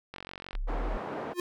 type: click train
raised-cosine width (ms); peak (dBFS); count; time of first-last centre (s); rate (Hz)
0.3; -24; 20; 0.14-0.552; 46.1
type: exponential two-way sweep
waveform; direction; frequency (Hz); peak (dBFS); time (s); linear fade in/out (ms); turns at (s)
sine; up then down; 30.87 to 42.47 to 36.51; -29; 0.53-0.98; 20; 0.86
type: band-pass noise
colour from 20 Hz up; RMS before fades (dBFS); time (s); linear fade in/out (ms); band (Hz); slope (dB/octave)
pink; -37; 0.67-1.34; 20; 300 to 1000; 12
type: tone with exponential growth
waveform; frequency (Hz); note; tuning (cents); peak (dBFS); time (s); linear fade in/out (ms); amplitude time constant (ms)
square; 353.8; F4; +23; -25; 1.32-1.4; 2; 17
effects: none